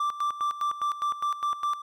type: tone with tremolo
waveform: triangle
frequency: 1174.7 Hz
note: D6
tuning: in tune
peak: -22 dBFS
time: 0-1.82 s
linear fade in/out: 5 ms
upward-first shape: square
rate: 4.9 Hz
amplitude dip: 75%
effects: none